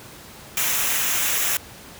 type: noise with comb filter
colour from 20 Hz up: white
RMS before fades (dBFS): -22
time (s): 0.57-1.57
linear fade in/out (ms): 2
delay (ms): 0.22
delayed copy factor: -0.55
effects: pink hiss -42 dBFS RMS until 1.99 s + high-pass 60 Hz 12 dB/octave